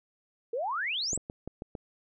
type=exponential sweep; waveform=sine; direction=up; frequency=440 to 8260 Hz; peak=-29 dBFS; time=0.53-1.17 s; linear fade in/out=5 ms
type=clicks; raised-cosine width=2 ms; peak=-24 dBFS; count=6; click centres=1.132 / 1.176 / 1.299 / 1.476 / 1.621 / 1.752 s
effects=none